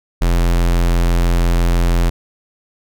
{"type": "tone", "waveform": "square", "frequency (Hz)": 43.02, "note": "F1", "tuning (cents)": -25, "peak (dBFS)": -12, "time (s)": [0.21, 2.1], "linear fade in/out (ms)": 10, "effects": []}